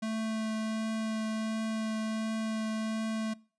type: tone with vibrato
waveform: square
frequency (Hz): 220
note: A3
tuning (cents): 0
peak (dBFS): -32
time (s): 0.02-3.34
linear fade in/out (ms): 10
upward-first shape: triangle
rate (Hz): 1.4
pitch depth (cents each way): 10
effects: noise-tail reverb RT60 0.4 s tail -23 dB re dry + resampled to 22050 Hz